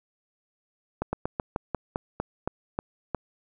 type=slowing click train; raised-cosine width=1 ms; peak=-13 dBFS; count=11; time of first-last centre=1.02-3.147 s; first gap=110 ms; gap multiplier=1.14; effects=none

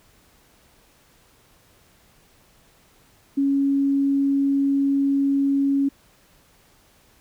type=tone; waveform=sine; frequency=277.2 Hz; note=C#4; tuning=in tune; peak=-17 dBFS; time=3.37-5.89 s; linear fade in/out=10 ms; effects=pink hiss -57 dBFS RMS until 7.2 s

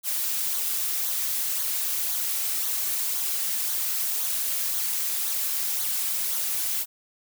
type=noise with flanger; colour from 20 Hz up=blue; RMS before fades=-27 dBFS; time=0.03-6.86 s; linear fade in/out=50 ms; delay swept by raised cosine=0.38 to 4.18 ms; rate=1.9 Hz; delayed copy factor=-0.55; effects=none

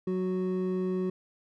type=tone pair together; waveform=triangle; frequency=184.8 / 369.6 Hz; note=F#3 / F#4; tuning=-2 / -2 cents; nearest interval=octave; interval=1200 cents; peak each=-28 dBFS; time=0.07-1.1 s; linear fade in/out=5 ms; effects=none

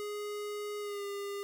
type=tone with pitch glide; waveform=square; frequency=415.3 to 402.5 Hz; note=G#4 to G4; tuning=0 to +46 cents; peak=-37 dBFS; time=0-1.43 s; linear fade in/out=0 ms; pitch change=-54 cents; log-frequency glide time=0.8-1.04 s; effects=none

